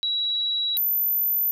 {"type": "tone pair in turn", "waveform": "sine", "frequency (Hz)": [3894, 13973], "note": ["B7", "A9"], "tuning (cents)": [-25, -13], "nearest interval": "octave + minor seventh", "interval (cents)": 2212, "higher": "second", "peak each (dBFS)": [-22, -20], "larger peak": "second", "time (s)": [[0.03, 0.77], [0.77, 1.51]], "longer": "neither", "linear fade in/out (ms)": 0, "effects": []}